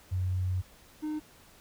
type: tone pair in turn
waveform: sine / triangle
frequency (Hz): 92.1 / 305.7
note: F#2 / D#4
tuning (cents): -7 / -30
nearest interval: octave + major sixth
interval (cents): 2077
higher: second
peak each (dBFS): -27 / -29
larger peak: first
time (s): 0.11-0.62 / 1.02-1.2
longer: first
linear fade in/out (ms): 20
effects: pink hiss -57 dBFS RMS until 1.6 s